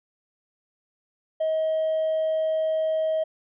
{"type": "tone with hard clipping", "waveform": "triangle", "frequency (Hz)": 634, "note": "D#5", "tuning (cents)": 32, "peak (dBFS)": -22, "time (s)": [1.4, 3.24], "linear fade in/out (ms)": 10, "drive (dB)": 4, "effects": ["resampled to 8000 Hz"]}